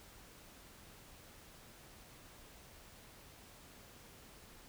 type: silence
effects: pink hiss -58 dBFS RMS until 4.68 s